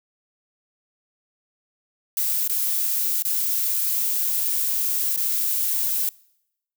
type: noise with dropouts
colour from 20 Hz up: violet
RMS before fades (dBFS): -23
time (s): 2.17-6.09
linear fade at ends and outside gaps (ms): 1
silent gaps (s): 2.477-2.496 / 3.223-3.251 / 5.163-5.175
effects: noise-tail reverb RT60 0.8 s tail -24 dB re dry